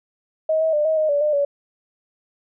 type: tone with pitch steps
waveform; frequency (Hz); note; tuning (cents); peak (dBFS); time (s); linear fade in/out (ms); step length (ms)
sine; 632 / 641 / 598 / 634 / 621 / 576 / 602 / 569; D#5 / E5 / D5 / D#5 / D#5 / D5 / D5 / C#5; +27 / -49 / +31 / +32 / -3 / -34 / +43 / +45; -16; 0.49-1.45; 5; 120
effects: none